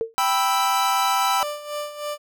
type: tone with exponential decay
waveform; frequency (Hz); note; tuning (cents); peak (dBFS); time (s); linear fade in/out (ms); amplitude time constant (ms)
sine; 453.1; A#4; -49; -17; 0.01-0.14; 0; 28
type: chord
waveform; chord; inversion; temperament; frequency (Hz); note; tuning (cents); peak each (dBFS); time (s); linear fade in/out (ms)
45% pulse; E minor; first; equal; 784 / 987.8 / 1318.5; G5 / B5 / E6; 0 / 0 / 0; -23; 0.18-1.43; 0
type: tone with tremolo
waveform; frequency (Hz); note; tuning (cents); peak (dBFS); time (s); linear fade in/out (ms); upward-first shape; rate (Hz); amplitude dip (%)
30% pulse; 591; D5; +11; -23; 1.39-2.18; 50; sine; 3.2; 70
effects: none